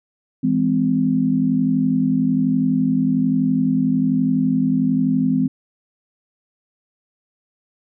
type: chord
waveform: sine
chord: E augmented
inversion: none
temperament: just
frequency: 164.81 / 206 / 257.5 Hz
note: E3 / G#3 / B#3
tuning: 0 / -14 / -28 cents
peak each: -22 / -21 / -17 dBFS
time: 0.43-5.48 s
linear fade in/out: 10 ms
effects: none